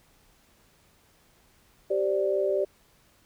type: chord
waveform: sine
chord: G suspended fourth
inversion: none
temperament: equal with one note detuned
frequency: 389.1 / 523.3 / 587.3 Hz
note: G4 / C5 / D5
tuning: -13 / 0 / 0 cents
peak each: -26 / -32 / -26 dBFS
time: 1.9-2.65 s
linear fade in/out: 10 ms
effects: pink hiss -62 dBFS RMS until 3.25 s